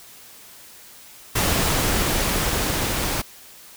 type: noise with level ramp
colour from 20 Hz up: pink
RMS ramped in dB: -20 to -24 dBFS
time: 1.35-3.22 s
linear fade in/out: 10 ms
effects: white hiss -45 dBFS RMS until 3.76 s